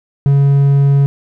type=tone; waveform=triangle; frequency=139.9 Hz; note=C#3; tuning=16 cents sharp; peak=-5 dBFS; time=0.26-1.06 s; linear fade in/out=0 ms; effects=none